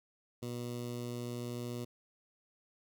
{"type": "tone with notch filter", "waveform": "15% pulse", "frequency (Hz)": 120.9, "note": "B2", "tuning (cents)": -36, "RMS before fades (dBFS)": -40, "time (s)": [0.42, 1.85], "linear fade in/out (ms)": 10, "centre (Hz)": 1600, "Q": 0.73, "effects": ["12-bit"]}